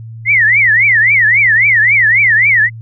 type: tone with vibrato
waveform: sine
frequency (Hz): 1998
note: B6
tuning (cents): +20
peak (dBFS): -6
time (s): 0.25-2.7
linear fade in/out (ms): 50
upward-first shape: triangle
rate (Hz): 3.7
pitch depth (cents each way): 300
effects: added 113 Hz sine -26 dBFS peak until 2.81 s